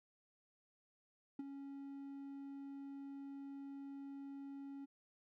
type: tone with ADSR envelope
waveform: triangle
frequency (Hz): 277.2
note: C#4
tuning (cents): 0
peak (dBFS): -37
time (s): 1.39-4.86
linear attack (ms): 4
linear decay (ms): 24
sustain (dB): -8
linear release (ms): 19
effects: none